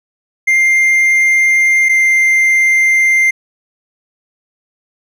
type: tone pair in turn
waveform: triangle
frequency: 2103 / 2094 Hz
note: C7 / C7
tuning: +8 / +1 cents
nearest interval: unison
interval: 7 cents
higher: first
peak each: -6 dBFS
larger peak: neither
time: 0.47-1.89 / 1.89-3.31 s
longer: neither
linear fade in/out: 10 ms
effects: none